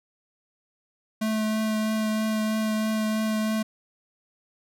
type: tone with vibrato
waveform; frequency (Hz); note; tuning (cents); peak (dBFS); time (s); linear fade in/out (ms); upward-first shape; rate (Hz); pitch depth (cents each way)
square; 217.3; A3; -21; -24; 1.21-3.63; 10; triangle; 3.1; 13
effects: none